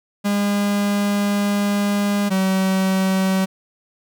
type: tone pair in turn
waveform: 45% pulse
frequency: 203.3 / 190.05 Hz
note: G#3 / F#3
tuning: -37 / +47 cents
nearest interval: minor second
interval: 116 cents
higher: first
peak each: -17 / -16 dBFS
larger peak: second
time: 0.24-2.3 / 2.3-3.46 s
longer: first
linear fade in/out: 20 ms
effects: none